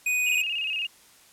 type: tone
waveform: square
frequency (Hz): 2489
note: D#7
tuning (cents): 0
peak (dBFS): -23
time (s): 0.06-0.42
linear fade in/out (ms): 5
type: tone with vibrato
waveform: sine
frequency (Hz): 2691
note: E7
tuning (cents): +35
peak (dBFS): -26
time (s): 0.26-0.87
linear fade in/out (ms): 10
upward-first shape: square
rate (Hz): 17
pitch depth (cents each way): 87
effects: white hiss -55 dBFS RMS until 1.32 s + low-pass 12000 Hz 12 dB/octave